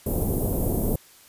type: band-stop noise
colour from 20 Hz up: pink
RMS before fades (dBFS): -24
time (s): 0.06-0.96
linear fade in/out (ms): 5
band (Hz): 600 to 12000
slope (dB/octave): 24
effects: white hiss -52 dBFS RMS until 1.28 s + resampled to 32000 Hz